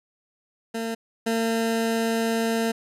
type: tone pair in turn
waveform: 20% pulse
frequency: 227.1 / 227.1 Hz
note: A#3 / A#3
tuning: -45 / -45 cents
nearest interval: unison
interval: 0 cents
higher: neither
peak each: -22 / -17 dBFS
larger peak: second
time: 0.74-0.95 / 1.26-2.72 s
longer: second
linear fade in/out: 10 ms
effects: resampled to 32000 Hz